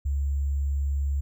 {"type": "tone with sample-and-hold", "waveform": "sine", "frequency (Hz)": 70, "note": "C#2", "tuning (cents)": 18, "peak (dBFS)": -23, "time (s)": [0.05, 1.21], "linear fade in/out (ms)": 10, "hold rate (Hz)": 7350, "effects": []}